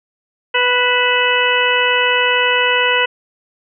harmonic tone with a mistuned harmonic, 493.9 Hz, B4, in tune, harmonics 1 / 2 / 3 / 4 / 5 / 6, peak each -19 / -19 / -19 / -19 / -19 / -19 dBFS, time 0.54-3.06 s, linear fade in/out 10 ms, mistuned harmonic 5, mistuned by +81 cents, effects none

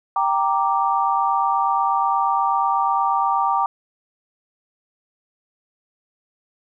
sine chord, G minor, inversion none, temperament equal, 784 / 932.3 / 1174.7 Hz, G5 / Bb5 / D6, 0 / 0 / 0 cents, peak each -21 dBFS, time 0.16-3.66 s, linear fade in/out 2 ms, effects none

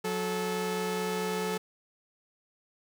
sawtooth tone pair together, 182.6 / 434.3 Hz, F#3 / A4, -23 / -23 cents, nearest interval octave + minor third, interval 1500 cents, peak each -30 / -27 dBFS, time 0.04-1.58 s, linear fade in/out 10 ms, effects none

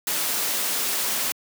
white noise, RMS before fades -25 dBFS, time 0.07-1.32 s, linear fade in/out 2 ms, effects high-pass 200 Hz 12 dB/octave

